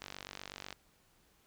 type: click train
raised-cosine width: 0.2 ms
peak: -25 dBFS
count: 35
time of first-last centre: 0.02-0.727 s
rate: 48.1 Hz
effects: pink hiss -69 dBFS RMS until 1.46 s